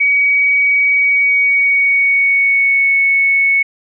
sine tone with pitch glide, 2261 to 2211 Hz, C#7 to C#7, +34 to -5 cents, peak -9 dBFS, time 0-3.63 s, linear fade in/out 10 ms, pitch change -39 cents, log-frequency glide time 0.93-2.96 s, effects none

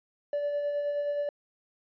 triangle tone with tremolo, 580 Hz, D5, 22 cents flat, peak -23 dBFS, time 0.33-1.29 s, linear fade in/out 2 ms, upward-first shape sine, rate 9.5 Hz, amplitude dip 40%, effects tanh soft clip ceiling -22 dBFS + resampled to 11025 Hz

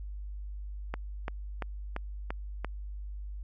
click train, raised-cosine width 0.5 ms, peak -19 dBFS, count 6, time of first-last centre 0.94-2.646 s, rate 2.93 Hz, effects added 50 Hz sine -37 dBFS peak until 3.43 s

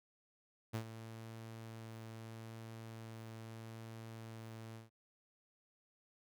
sawtooth tone with ADSR envelope, 112.6 Hz, A2, 40 cents sharp, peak -32 dBFS, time 0.73-4.9 s, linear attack 19 ms, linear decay 86 ms, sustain -12 dB, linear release 150 ms, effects none

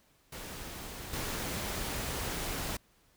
pink noise with level steps, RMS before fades -43 / -36 dBFS, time 0.32-2.77 s, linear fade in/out 5 ms, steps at 1.13 s, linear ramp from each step 2 ms, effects pink hiss -67 dBFS RMS until 3.16 s

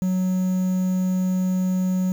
triangle tone with quantisation, 185 Hz, F#3, in tune, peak -17 dBFS, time 0.02-2.12 s, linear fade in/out 0 ms, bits 7, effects none

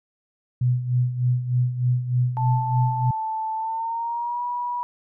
sine tone with tremolo, 124.3 Hz, B2, 12 cents sharp, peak -16 dBFS, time 0.61-3.11 s, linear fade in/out 5 ms, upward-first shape sine, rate 3.3 Hz, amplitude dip 70%
sine tone with pitch glide, 880 to 970.8 Hz, A5 to B5, 0 to -30 cents, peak -24 dBFS, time 2.37-4.83 s, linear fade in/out 0 ms, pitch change +170 cents, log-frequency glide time 3.55-4.43 s
effects none

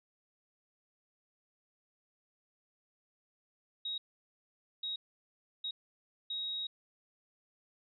sine tone bursts at uneven times, 3791 Hz, A#7, 28 cents sharp, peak -35 dBFS, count 4, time 3.85-3.98 / 4.83-4.96 / 5.64-5.71 / 6.3-6.67 s, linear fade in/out 5 ms, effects none

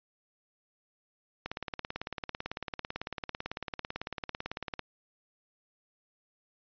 click train, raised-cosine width 0.3 ms, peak -19 dBFS, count 61, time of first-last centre 1.46-4.793 s, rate 18 Hz, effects resampled to 11025 Hz

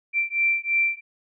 sine beating tone pair, 2349 / 2352 Hz, D7 / D7, 0 / +2 cents, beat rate 3 Hz, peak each -23 dBFS, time 0.13-1.01 s, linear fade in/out 50 ms, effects none

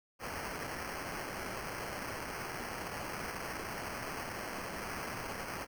blue noise with sample-and-hold, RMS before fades -41 dBFS, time 0.19-5.67 s, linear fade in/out 50 ms, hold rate 3675 Hz, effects none

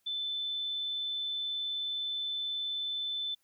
sine tone, 3521 Hz, A7, in tune, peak -32 dBFS, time 0.06-3.35 s, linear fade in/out 10 ms, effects white hiss -75 dBFS RMS until 3.43 s

